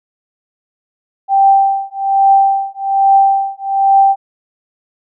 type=tone with tremolo; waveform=sine; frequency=784 Hz; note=G5; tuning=in tune; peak=-4 dBFS; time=1.28-4.16 s; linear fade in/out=50 ms; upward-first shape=triangle; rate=1.2 Hz; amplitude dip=100%; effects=none